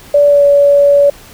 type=tone with pitch glide; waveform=sine; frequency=578 to 569.7 Hz; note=D5 to C#5; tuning=-28 to +47 cents; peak=-4 dBFS; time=0.14-1.1 s; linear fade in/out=5 ms; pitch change=-25 cents; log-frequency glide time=0.27-0.44 s; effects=pink hiss -37 dBFS RMS until 1.33 s